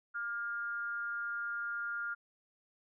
sine tone with frequency modulation, 1406 Hz, F6, 11 cents sharp, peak -35 dBFS, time 0.14-2.15 s, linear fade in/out 20 ms, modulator 214 Hz, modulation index 0.42, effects none

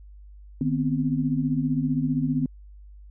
sine tone cluster, 152.9 / 247.1 / 262.4 Hz, D#3 / B3 / C4, -30 / +1 / +5 cents, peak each -26 dBFS, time 0.61-2.46 s, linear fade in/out 2 ms, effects added 50 Hz sine -43 dBFS peak until 3.1 s

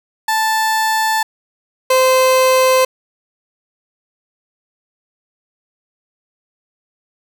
30% pulse tone pair in turn, 880 / 517.7 Hz, A5 / C5, 0 / -18 cents, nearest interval major sixth, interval 918 cents, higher first, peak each -11 / -7 dBFS, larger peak second, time 0.28-1.23 / 1.9-2.85 s, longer neither, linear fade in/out 5 ms, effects none

